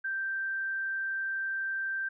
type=tone; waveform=sine; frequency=1568 Hz; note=G6; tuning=in tune; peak=-30 dBFS; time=0.04-2.09 s; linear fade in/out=10 ms; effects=none